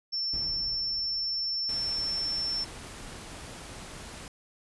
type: tone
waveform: sine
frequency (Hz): 5390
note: E8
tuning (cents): +38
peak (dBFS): -28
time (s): 0.12-2.65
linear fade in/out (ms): 20
type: noise with exponential decay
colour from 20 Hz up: brown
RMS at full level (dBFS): -39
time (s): 0.33-2.31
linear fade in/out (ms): 2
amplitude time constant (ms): 430
type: noise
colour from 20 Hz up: pink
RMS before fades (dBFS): -43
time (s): 1.69-4.28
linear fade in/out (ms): 2
effects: resampled to 24000 Hz